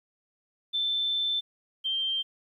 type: tone pair in turn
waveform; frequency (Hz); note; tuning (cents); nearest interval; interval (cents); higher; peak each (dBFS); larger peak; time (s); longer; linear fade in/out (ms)
sine; 3539 / 3153; A7 / G7; +9 / +9; major second; 200; first; -25 / -26; first; 0.73-1.41 / 1.84-2.23; first; 20
effects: 11-bit